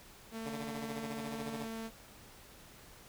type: tone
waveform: sawtooth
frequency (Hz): 224.7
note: A3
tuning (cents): +37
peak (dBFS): -36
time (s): 0.31-1.91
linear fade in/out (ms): 50
type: tone with tremolo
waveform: 10% pulse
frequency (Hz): 144.5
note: D3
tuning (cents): -28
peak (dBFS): -32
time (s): 0.46-1.67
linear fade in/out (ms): 0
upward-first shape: sine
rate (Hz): 14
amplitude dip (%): 75
effects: pink hiss -56 dBFS RMS until 3.08 s